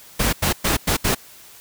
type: noise bursts at uneven times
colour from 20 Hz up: pink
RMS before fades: -19 dBFS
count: 5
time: 0.19-0.33 / 0.42-0.53 / 0.64-0.77 / 0.87-0.97 / 1.04-1.15 s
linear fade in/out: 10 ms
effects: white hiss -45 dBFS RMS until 1.6 s